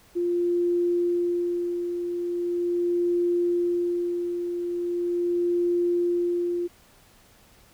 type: tone with tremolo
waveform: sine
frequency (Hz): 349.2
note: F4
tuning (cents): 0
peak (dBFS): -20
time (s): 0.15-6.68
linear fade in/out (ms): 20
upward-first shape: sine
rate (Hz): 0.4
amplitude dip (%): 50
effects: pink hiss -56 dBFS RMS until 7.73 s